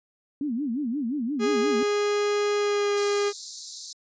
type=tone with vibrato; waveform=sine; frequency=260 Hz; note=C4; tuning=11 cents flat; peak=-25 dBFS; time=0.41-1.83 s; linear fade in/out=2 ms; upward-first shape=sine; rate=5.7 Hz; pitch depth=260 cents each way
type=tone with pitch glide; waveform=45% pulse; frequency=412.5 to 408 Hz; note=G#4 to G#4; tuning=-12 to -31 cents; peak=-22 dBFS; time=1.39-3.33 s; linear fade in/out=50 ms; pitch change=-19 cents; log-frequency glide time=2.57-2.92 s
type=high-pass noise; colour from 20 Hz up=pink; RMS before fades=-36 dBFS; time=2.97-3.93 s; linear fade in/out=5 ms; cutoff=3900 Hz; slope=96 dB/octave
effects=resampled to 16000 Hz

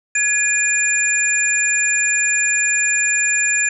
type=tone cluster; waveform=sine; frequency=1688 / 2448 / 7190 Hz; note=G#6 / D#7 / A8; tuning=+28 / -29 / +36 cents; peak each=-19 dBFS; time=0.15-3.69 s; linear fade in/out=5 ms; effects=none

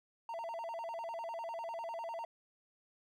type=tone with vibrato; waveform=triangle; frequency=784 Hz; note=G5; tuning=in tune; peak=-37 dBFS; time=0.29-2.25 s; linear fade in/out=2 ms; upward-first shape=square; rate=10 Hz; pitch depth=280 cents each way; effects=none

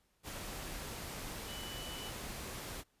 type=tone in noise; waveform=sine; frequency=2975 Hz; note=F#7; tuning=9 cents sharp; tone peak=-47 dBFS; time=1.46-2.13 s; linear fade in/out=50 ms; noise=pink; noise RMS=-44 dBFS; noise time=0.23-2.84 s; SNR=-6 dB; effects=pink hiss -75 dBFS RMS until 3 s + resampled to 32000 Hz

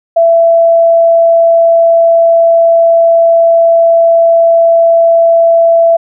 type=tone; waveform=sine; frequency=668 Hz; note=E5; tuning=23 cents sharp; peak=-3 dBFS; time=0.16-5.97 s; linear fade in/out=10 ms; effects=none

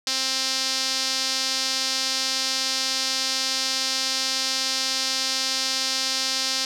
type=tone with band-pass filter; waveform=sawtooth; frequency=263.5 Hz; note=C4; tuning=12 cents sharp; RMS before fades=-25 dBFS; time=0.07-6.65 s; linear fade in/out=2 ms; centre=4900 Hz; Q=2.7; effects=none

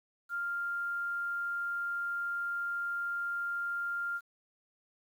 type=tone; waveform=sine; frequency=1396.9 Hz; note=F6; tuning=in tune; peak=-32 dBFS; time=0.29-4.21 s; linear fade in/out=50 ms; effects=10-bit

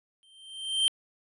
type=tone with exponential growth; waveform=square; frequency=3137 Hz; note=G7; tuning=1 cent sharp; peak=-20 dBFS; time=0.23-0.88 s; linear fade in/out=0 ms; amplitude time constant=140 ms; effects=resampled to 24000 Hz

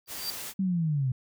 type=tone with exponential growth; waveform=square; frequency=4699 Hz; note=D8; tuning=in tune; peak=-28 dBFS; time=0.06-0.3 s; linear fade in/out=0 ms; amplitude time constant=51 ms
type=noise; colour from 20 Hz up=white; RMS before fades=-38 dBFS; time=0.07-0.54 s; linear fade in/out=50 ms
type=linear sweep; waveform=sine; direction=down; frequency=196 to 123.47 Hz; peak=-24 dBFS; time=0.59-1.12 s; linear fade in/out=5 ms
effects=none

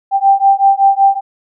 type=beating tone pair; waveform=sine; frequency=784 / 789.3 Hz; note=G5 / G5; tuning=0 / +12 cents; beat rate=5.3 Hz; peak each=-10 dBFS; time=0.11-1.21 s; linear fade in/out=50 ms; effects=none

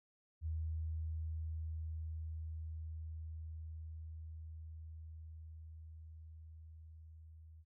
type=tone with level ramp; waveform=sine; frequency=79.7 Hz; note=D#2; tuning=42 cents sharp; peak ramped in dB=-36 to -54 dBFS; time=0.41-7.65 s; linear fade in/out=50 ms; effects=none

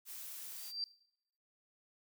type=noise; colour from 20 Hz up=blue; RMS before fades=-47 dBFS; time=0.05-0.73 s; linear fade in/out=50 ms
type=tone with exponential growth; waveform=sine; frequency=4699 Hz; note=D8; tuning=in tune; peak=-33 dBFS; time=0.46-0.84 s; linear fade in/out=1 ms; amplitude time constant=82 ms
effects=noise-tail reverb RT60 0.7 s tail -20 dB re dry

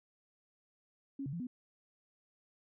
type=tone with pitch steps; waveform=sine; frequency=274.9 / 138 / 170.7 / 249.3 Hz; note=C#4 / C#3 / F3 / B3; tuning=-14 / -7 / -39 / +16 cents; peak=-37 dBFS; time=1.19-1.47 s; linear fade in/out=5 ms; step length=70 ms; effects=none

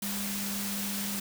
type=tone in noise; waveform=sine; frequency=200.9 Hz; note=G3; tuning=43 cents sharp; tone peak=-35 dBFS; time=0.02-1.2 s; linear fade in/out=5 ms; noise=white; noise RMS=-35 dBFS; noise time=0.02-1.2 s; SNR=-3 dB; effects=none

